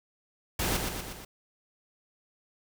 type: noise with echo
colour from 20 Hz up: pink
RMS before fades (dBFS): -29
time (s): 0.59-0.77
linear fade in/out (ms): 5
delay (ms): 120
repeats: 4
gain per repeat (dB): -4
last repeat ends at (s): 1.25
effects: none